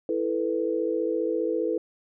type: chord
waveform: sine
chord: E suspended fourth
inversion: none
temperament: just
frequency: 329.6 / 439.5 / 494.4 Hz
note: E4 / A4 / B4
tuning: 0 / -2 / +2 cents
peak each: -28 dBFS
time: 0.09-1.78 s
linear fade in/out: 2 ms
effects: none